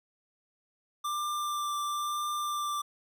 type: tone with vibrato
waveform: square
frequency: 1184 Hz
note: D6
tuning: 14 cents sharp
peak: -31 dBFS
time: 1.04-2.82 s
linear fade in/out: 10 ms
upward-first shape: triangle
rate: 1 Hz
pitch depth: 13 cents each way
effects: none